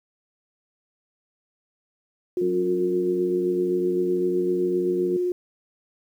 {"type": "tone with vibrato", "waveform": "sine", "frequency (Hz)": 358.6, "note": "F4", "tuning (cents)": 46, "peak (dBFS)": -21, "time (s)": [2.37, 5.32], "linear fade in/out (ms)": 2, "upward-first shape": "sine", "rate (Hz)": 18, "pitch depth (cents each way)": 13}
{"type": "harmonic tone", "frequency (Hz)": 91.6, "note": "F#2", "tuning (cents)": -17, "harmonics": [2, 3, 4, 5], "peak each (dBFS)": [-31, -33, -36, -32], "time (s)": [2.41, 5.17], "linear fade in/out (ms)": 5}
{"effects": ["9-bit"]}